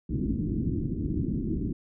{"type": "low-pass noise", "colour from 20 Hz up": "white", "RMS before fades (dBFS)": -29, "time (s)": [0.09, 1.73], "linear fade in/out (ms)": 5, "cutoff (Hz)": 330, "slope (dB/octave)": 48, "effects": []}